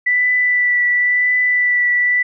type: tone with vibrato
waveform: sine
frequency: 1975.5 Hz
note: B6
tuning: in tune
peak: -12 dBFS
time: 0.06-2.23 s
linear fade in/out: 10 ms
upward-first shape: triangle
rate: 0.95 Hz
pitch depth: 17 cents each way
effects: none